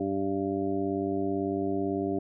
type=harmonic tone; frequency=98 Hz; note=G2; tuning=in tune; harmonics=1 / 2 / 3 / 4 / 6 / 7; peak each=-40 / -36 / -30 / -31 / -41 / -36 dBFS; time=0-2.19 s; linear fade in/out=5 ms; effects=none